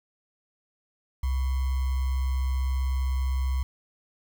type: tone with sample-and-hold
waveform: sine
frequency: 65.41 Hz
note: C2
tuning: in tune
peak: -23 dBFS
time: 1.23-3.63 s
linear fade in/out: 5 ms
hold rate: 1050 Hz
effects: none